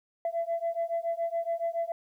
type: beating tone pair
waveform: sine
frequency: 669 / 676.1 Hz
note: E5 / E5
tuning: +25 / +44 cents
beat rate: 7.1 Hz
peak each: -30 dBFS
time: 0.25-1.92 s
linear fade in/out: 2 ms
effects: tanh soft clip ceiling -23 dBFS + 11-bit